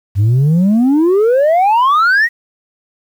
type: exponential sweep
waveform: sine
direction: up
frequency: 95.1 to 1940 Hz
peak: -5 dBFS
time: 0.15-2.29 s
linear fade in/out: 50 ms
effects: tanh soft clip ceiling -7 dBFS + 7-bit